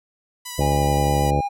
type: tone with vibrato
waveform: 5% pulse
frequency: 986 Hz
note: B5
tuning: 3 cents flat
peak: -19 dBFS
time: 0.45-1.31 s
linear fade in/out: 10 ms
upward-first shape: square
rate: 9.4 Hz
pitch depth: 12 cents each way
type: harmonic tone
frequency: 71.6 Hz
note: D2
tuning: 43 cents flat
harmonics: 1 / 2 / 3 / 4 / 5 / 6 / 7 / 8 / 9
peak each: -23 / -22 / -31 / -29 / -30 / -33 / -26 / -31 / -33 dBFS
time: 0.58-1.41 s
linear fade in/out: 10 ms
type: tone with pitch glide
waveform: triangle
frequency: 818 to 809.1 Hz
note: G#5 to G#5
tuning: -26 to -45 cents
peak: -20 dBFS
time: 0.6-1.49 s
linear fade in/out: 20 ms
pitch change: -19 cents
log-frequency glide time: 0.7-0.83 s
effects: none